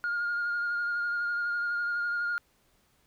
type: tone with vibrato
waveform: sine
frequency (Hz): 1418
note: F6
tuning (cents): +26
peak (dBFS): -26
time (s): 0.04-2.38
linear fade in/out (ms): 0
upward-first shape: sine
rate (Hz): 12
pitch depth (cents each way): 18
effects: tanh soft clip ceiling -25 dBFS + pink hiss -68 dBFS RMS until 3.06 s